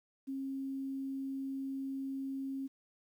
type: tone with quantisation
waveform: sine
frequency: 270 Hz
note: C#4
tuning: 45 cents flat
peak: -36 dBFS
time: 0.27-2.68 s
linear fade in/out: 20 ms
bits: 11
effects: none